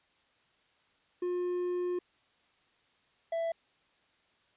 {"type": "tone pair in turn", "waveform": "triangle", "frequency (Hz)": [356.7, 663.7], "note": ["F4", "E5"], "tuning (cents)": [37, 12], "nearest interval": "major seventh", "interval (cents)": 1075, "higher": "second", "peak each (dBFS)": -28, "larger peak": "neither", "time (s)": [[1.22, 1.99], [3.32, 3.52]], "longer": "first", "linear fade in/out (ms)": 5, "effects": ["white hiss -69 dBFS RMS until 4.56 s", "resampled to 8000 Hz"]}